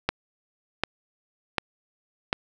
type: click train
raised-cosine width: 0.3 ms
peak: -6 dBFS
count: 4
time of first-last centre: 0.09-2.329 s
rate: 1.34 Hz
effects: none